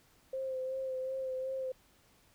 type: tone with vibrato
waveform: sine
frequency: 523.3 Hz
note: C5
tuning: in tune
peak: -34 dBFS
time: 0.33-1.72 s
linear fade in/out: 5 ms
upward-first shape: sine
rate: 2.7 Hz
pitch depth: 25 cents each way
effects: pink hiss -66 dBFS RMS until 2.34 s